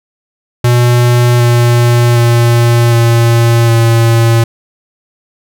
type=tone with pitch steps; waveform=square; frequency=121.4 / 119.87 / 118.35 / 116.86 / 115.38 Hz; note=B2 / A#2 / A#2 / A#2 / A#2; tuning=-29 / +49 / +27 / +5 / -17 cents; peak=-6 dBFS; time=0.64-4.44 s; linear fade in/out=5 ms; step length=760 ms; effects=none